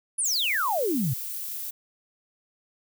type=exponential sweep; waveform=sine; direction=down; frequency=10548 to 115.2 Hz; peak=-23 dBFS; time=0.18-1.14 s; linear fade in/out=10 ms
type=noise; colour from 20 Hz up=violet; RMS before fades=-34 dBFS; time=0.24-1.71 s; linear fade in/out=10 ms
effects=none